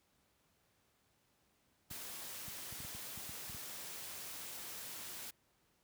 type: noise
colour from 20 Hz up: white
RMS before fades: -47 dBFS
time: 1.9-5.31 s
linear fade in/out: 10 ms
type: clicks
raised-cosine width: 5 ms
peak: -38 dBFS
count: 10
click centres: 1.912 / 2.482 / 2.725 / 2.803 / 2.848 / 2.949 / 3.176 / 3.294 / 3.497 / 3.547 s
effects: pink hiss -75 dBFS RMS until 5.83 s + high-pass 60 Hz 12 dB/octave